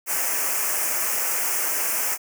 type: band-stop noise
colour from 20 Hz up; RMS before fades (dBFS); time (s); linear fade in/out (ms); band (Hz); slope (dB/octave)
white; -24; 0.06-2.18; 50; 2700 to 5400; 48
effects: high-pass 400 Hz 12 dB/octave